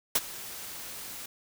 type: noise with ADSR envelope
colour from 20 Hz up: white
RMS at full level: -22 dBFS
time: 0.15-1.26 s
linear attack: 6 ms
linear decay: 39 ms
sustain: -19 dB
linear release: 4 ms
effects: none